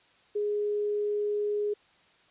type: tone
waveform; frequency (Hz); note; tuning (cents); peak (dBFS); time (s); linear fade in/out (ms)
sine; 415.3; G#4; 0; -26; 0.35-1.74; 10
effects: white hiss -62 dBFS RMS until 2.3 s + resampled to 8000 Hz

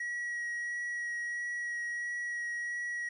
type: tone with vibrato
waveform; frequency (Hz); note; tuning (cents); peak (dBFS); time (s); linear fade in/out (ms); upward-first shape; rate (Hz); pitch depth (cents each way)
triangle; 1912; A#6; +43; -32; 0-3.09; 5; sine; 1.5; 10
effects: resampled to 24000 Hz + 11-bit

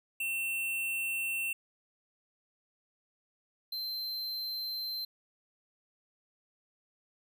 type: tone pair in turn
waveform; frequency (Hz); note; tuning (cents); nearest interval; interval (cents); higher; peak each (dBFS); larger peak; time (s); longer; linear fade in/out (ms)
square; 2700 / 4110; E7 / C8; +41 / -32; perfect fifth; 727; second; -32 / -35; first; 0.2-1.53 / 3.72-5.05; neither; 5
effects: none

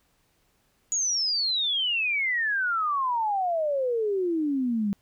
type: exponential sweep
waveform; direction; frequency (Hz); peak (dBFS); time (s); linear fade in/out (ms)
sine; down; 6870 to 196; -23; 0.92-4.93; 0
effects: pink hiss -68 dBFS RMS until 5.01 s

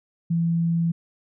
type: tone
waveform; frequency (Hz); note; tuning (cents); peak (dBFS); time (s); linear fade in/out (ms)
sine; 167.6; E3; +29; -19; 0.3-0.92; 10
effects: none

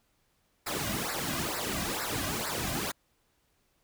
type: noise with flanger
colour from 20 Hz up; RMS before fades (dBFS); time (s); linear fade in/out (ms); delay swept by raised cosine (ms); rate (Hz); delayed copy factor
pink; -33; 0.66-2.92; 10; 0.31 to 2.31; 2.2; -0.85
effects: pink hiss -72 dBFS RMS until 3.83 s

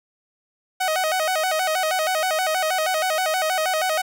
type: tone with vibrato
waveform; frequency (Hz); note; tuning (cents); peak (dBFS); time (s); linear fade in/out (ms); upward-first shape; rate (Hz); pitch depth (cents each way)
sawtooth; 685; F5; -34; -16; 0.8-4.02; 10; square; 6.3; 150
effects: none

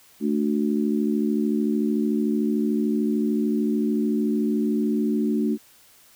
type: chord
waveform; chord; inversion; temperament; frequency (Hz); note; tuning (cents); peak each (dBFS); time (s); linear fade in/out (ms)
sine; D major; second; just; 220.2 / 293.7 / 367.1; A3 / D4 / F#4; +2 / 0 / -14; -22 / -25 / -28; 0.2-5.58; 50
effects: white hiss -54 dBFS RMS until 6.15 s

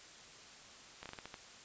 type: slowing click train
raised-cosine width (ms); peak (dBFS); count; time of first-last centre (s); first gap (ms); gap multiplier
0.3; -29; 7; 1.03-1.342; 27; 1.26
effects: white hiss -55 dBFS RMS until 1.64 s + resampled to 16000 Hz

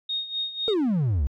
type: tone with tremolo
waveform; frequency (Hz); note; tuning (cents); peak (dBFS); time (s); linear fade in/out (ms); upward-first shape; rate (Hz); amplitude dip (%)
sine; 3717; A#7; -6; -24; 0.09-0.74; 5; sine; 4; 75
type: exponential sweep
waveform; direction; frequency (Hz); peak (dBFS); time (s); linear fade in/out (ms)
triangle; down; 466.2 to 61.74; -18; 0.68-1.27; 0
effects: tanh soft clip ceiling -12 dBFS

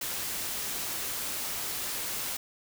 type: noise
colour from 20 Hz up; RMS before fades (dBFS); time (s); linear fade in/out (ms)
white; -34; 0.01-2.37; 5
effects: none

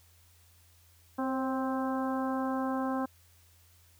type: harmonic tone with a mistuned harmonic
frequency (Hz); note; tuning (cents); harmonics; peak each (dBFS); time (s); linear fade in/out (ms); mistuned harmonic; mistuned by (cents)
262.1; C4; +3; 1 / 2 / 3 / 4 / 5 / 6; -31 / -37 / -37 / -38 / -43 / -46; 1.18-3.06; 10; 2; +29
effects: added 85 Hz sine -61 dBFS peak until 3.99 s + white hiss -64 dBFS RMS until 3.99 s

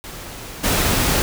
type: noise with level steps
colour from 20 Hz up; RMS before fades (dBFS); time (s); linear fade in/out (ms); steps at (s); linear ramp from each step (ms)
pink; -34 / -18; 0.04-1.22; 0; 0.63; 20
effects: none

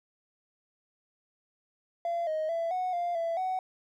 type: tone with pitch steps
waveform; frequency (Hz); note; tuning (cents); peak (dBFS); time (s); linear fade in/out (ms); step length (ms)
triangle; 683 / 625 / 668 / 736 / 698 / 668 / 747; F5 / D#5 / E5 / F#5 / F5 / E5 / F#5; -39 / +8 / +23 / -9 / -1 / +23 / +16; -25; 2.05-3.59; 2; 220
effects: tanh soft clip ceiling -24 dBFS

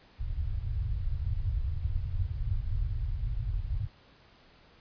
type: low-pass noise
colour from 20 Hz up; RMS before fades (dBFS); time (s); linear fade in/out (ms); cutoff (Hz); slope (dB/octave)
pink; -31; 0.18-3.89; 50; 120; 48
effects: pink hiss -59 dBFS RMS until 4.8 s + resampled to 11025 Hz

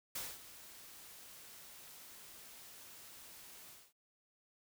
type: noise with ADSR envelope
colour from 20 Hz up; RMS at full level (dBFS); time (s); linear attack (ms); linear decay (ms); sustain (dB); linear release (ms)
white; -41; 0.15-3.93; 6; 220; -14; 230
effects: none

